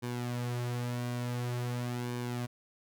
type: tone with flanger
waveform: sawtooth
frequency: 121.9 Hz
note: B2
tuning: 22 cents flat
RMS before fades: -35 dBFS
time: 0.02-2.47 s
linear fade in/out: 20 ms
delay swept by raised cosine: 1.5 to 5.9 ms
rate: 0.47 Hz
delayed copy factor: -0.6
effects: none